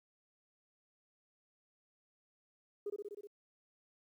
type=tone with echo; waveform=sine; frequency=410.3 Hz; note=G#4; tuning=21 cents flat; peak=-35 dBFS; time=2.86-2.9 s; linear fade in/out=5 ms; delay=62 ms; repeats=6; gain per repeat=-2 dB; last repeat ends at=3.272 s; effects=tanh soft clip ceiling -32 dBFS + 12-bit